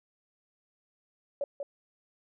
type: tone with echo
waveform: sine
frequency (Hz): 565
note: C#5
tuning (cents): +33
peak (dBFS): -28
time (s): 1.41-1.44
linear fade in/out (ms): 2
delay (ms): 190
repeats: 1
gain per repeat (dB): -5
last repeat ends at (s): 1.63
effects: none